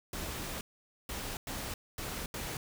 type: noise bursts at uneven times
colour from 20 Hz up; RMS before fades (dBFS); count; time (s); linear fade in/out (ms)
pink; -39; 5; 0.13-0.61 / 1.09-1.37 / 1.47-1.74 / 1.98-2.26 / 2.34-2.57; 2
effects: none